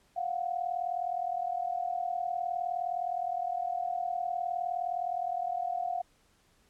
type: tone pair together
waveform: sine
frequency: 700.5 / 740 Hz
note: F5 / F#5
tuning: +5 / 0 cents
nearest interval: minor second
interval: 95 cents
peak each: -32 / -34 dBFS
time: 0.16-6.02 s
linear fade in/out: 10 ms
effects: pink hiss -67 dBFS RMS until 6.69 s + low-pass 11000 Hz 12 dB/octave